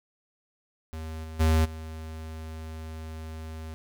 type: tone with level steps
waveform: square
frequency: 79.6 Hz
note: D#2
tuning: 40 cents sharp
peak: -35 / -38 / -20 / -37 dBFS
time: 0.93-3.74 s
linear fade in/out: 0 ms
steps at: 1.23 / 1.39 / 1.64 s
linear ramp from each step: 20 ms
effects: none